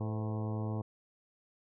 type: harmonic tone with a mistuned harmonic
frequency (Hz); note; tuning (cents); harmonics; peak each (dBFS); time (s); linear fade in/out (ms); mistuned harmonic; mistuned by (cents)
108.6; A2; -22; 1 / 2 / 3 / 4 / 5 / 6 / 7 / 8 / 9 / 10; -34 / -40 / -44 / -46 / -48 / -50 / -51 / -52 / -53 / -54; 0-0.82; 10; 5; -61
effects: none